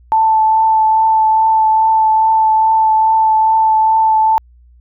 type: tone with vibrato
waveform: sine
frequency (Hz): 880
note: A5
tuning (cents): 0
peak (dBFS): -8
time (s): 0.12-4.38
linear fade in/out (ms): 0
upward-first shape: triangle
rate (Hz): 2.4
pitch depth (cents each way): 15
effects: added 60 Hz sine -42 dBFS peak until 4.8 s